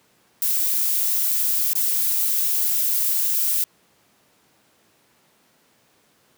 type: noise with dropouts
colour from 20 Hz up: violet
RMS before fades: -21 dBFS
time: 0.42-3.64 s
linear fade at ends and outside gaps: 2 ms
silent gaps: 1.734-1.753 s
effects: pink hiss -60 dBFS RMS until 6.37 s + high-pass 150 Hz 12 dB/octave